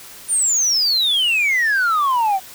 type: exponential sweep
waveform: sine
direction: down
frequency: 9397 to 740 Hz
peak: -12 dBFS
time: 0.28-2.4 s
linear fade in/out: 50 ms
effects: tanh soft clip ceiling -13 dBFS + white hiss -39 dBFS RMS until 2.54 s